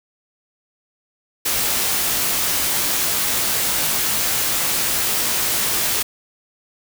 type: noise with comb filter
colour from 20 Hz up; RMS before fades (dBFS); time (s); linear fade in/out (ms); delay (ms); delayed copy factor
white; -20; 1.45-6.03; 10; 19; +0.5
effects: none